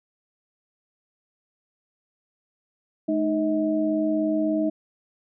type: tone cluster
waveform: sine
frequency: 212.6 / 309.2 / 638 Hz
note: G#3 / D#4 / D#5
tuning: +41 / -11 / +43 cents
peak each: -29 / -22 / -27 dBFS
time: 3.08-4.7 s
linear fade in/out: 10 ms
effects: none